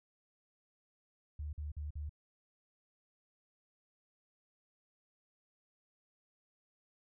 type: tone bursts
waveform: sine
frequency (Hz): 74.5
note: D2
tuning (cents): +25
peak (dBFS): -38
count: 4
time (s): 1.39-2.094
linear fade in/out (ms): 5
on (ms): 140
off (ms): 48
effects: none